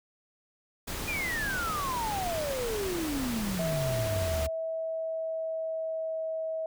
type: noise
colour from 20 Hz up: pink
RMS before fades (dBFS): -36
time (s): 0.87-4.47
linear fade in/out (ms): 10
type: exponential sweep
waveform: sine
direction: down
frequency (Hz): 2489 to 69.3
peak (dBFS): -30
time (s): 1.07-4.49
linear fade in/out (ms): 20
type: tone with pitch glide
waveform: sine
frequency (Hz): 650 to 642.5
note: E5 to E5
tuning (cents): -24 to -45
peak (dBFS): -30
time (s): 3.59-6.66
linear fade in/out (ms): 2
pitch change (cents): -21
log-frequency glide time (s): 4.26-6.31
effects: none